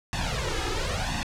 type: noise with flanger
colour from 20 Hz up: pink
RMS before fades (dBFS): -28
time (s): 0.13-1.23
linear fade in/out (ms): 0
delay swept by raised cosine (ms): 1.1 to 2.4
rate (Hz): 0.98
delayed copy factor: +1
effects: low-pass 6000 Hz 12 dB/octave